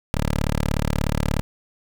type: tone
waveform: 10% pulse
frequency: 36.71 Hz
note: D1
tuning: in tune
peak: -12 dBFS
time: 0.14-1.41 s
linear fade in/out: 0 ms
effects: none